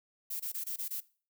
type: noise bursts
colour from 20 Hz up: violet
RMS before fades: -37 dBFS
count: 6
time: 0.3-1.005 s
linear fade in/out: 10 ms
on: 100 ms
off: 21 ms
effects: noise-tail reverb RT60 0.4 s tail -20 dB re dry